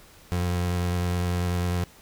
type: tone with vibrato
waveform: 30% pulse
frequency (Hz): 88.6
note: F2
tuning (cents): +25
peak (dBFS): -21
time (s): 0.32-1.84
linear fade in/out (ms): 0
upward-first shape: triangle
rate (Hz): 10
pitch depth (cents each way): 22
effects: pink hiss -52 dBFS RMS until 2.01 s